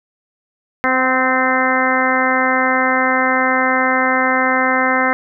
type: harmonic tone with a mistuned harmonic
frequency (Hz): 259.1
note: C4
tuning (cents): -17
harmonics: 1 / 2 / 3 / 4 / 5 / 6 / 7 / 8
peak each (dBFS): -21 / -21 / -21 / -21 / -21 / -21 / -21 / -21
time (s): 0.84-5.13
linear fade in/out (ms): 0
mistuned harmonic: 3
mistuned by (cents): -21
effects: none